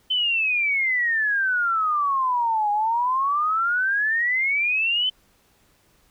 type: exponential two-way sweep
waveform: sine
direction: down then up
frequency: 3078 to 818 to 3078 Hz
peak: -19 dBFS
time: 0.1-5.1 s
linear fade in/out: 10 ms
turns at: 2.71 s
effects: pink hiss -61 dBFS RMS until 6.1 s